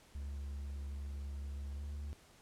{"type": "tone with pitch glide", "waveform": "triangle", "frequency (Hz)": [70.2, 72.47], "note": ["C#2", "D2"], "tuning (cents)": [22, -22], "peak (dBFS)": -38, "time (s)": [0.15, 2.13], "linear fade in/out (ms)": 0, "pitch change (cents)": 56, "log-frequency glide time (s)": [1.73, 1.83], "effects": ["pink hiss -63 dBFS RMS until 2.41 s", "low-pass 11000 Hz 12 dB/octave"]}